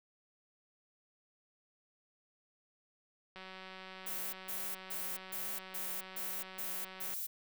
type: click train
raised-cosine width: 0.3 ms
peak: -33 dBFS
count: 711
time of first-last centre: 3.36-7.137 s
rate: 188 Hz
type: noise bursts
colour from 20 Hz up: violet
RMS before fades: -40 dBFS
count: 8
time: 4.06-7.27 s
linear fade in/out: 10 ms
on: 270 ms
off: 150 ms
effects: none